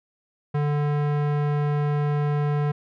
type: tone with low-pass filter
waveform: square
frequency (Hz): 146.83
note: D3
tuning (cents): 0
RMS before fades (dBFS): -23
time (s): 0.54-2.72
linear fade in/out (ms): 10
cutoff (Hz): 1600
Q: 0.72
effects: none